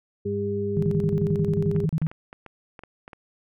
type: harmonic tone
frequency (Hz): 100.9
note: G#2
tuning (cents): -49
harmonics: 1 / 2 / 4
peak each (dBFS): -31 / -30 / -26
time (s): 0.25-1.86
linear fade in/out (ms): 10
type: tone bursts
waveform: sine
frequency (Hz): 158.9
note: D#3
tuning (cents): +37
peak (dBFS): -20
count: 15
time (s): 0.77-2.07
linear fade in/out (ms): 0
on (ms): 54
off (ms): 35
type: clicks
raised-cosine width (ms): 0.5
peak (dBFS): -26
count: 10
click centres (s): 1.763 / 2.021 / 2.067 / 2.115 / 2.329 / 2.463 / 2.792 / 2.836 / 3.079 / 3.132
effects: none